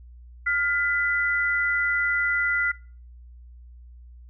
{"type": "tone pair together", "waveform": "sine", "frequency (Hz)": [1414.2, 2000], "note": ["F6", "B6"], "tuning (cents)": [21, 21], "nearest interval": "tritone", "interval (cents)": 600, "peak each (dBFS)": [-24, -23], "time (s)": [0.46, 2.72], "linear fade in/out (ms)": 10, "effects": ["noise-tail reverb RT60 0.4 s tail -23 dB re dry", "added 60 Hz sine -43 dBFS peak until 4.29 s"]}